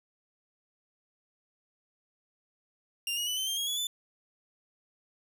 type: tone with pitch steps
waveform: sawtooth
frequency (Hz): 2794 / 2886 / 2981 / 3079 / 3180 / 3284 / 3392 / 3504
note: F7 / F#7 / F#7 / G7 / G7 / G#7 / G#7 / A7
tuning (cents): 0 / -44 / +12 / -32 / +24 / -20 / +36 / -8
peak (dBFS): -27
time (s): 3.07-3.87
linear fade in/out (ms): 2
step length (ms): 100
effects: none